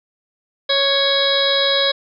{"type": "harmonic tone with a mistuned harmonic", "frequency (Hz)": 554.4, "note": "C#5", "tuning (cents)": 0, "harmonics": [1, 2, 3, 4, 6, 7, 8, 9], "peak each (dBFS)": [-19, -27, -24, -29, -22, -18, -29, -28], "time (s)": [0.69, 1.92], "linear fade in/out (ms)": 10, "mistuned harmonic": 8, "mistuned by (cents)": -76, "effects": []}